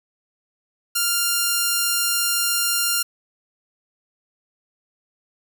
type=tone; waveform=5% pulse; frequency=1396.9 Hz; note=F6; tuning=in tune; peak=-7 dBFS; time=0.95-3.03 s; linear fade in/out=10 ms; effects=none